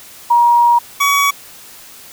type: tone pair in turn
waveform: sine / 25% pulse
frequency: 950 / 1129.7 Hz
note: A#5 / C#6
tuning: +33 / +32 cents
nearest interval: minor third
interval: 299 cents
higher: second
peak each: -7 dBFS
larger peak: neither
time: 0.3-0.79 / 1-1.31 s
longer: first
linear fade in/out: 10 ms
effects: white hiss -38 dBFS RMS until 2.12 s